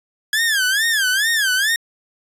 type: tone with vibrato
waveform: sawtooth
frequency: 1661.2 Hz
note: G#6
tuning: in tune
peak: -12 dBFS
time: 0.33-1.76 s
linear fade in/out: 2 ms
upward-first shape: sine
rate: 2.3 Hz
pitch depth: 190 cents each way
effects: resampled to 32000 Hz